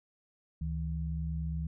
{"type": "tone pair together", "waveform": "sine", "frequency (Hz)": [71.54, 160.6], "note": ["D2", "E3"], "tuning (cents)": [-45, -45], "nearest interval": "octave + major second", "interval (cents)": 1400, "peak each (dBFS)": [-34, -35], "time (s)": [0.61, 1.67], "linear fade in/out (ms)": 5, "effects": []}